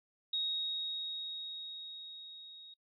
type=tone with level ramp; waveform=sine; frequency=3764 Hz; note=A#7; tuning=16 cents sharp; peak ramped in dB=-31 to -50 dBFS; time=0.33-2.74 s; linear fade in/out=5 ms; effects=noise-tail reverb RT60 0.1 s tail -26 dB re dry